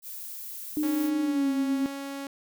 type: noise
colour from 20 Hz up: violet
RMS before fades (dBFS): -39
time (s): 0.02-1.11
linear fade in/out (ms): 50
type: tone with pitch glide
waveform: sine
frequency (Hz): 303.5 to 268.8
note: D#4 to C4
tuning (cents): -43 to +47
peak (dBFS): -24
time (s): 0.77-1.86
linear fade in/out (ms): 0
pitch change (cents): -210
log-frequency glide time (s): 1.21-1.51
type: tone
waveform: sawtooth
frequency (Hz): 277.2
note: C#4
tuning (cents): 0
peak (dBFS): -30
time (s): 0.83-2.27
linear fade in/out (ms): 2
effects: none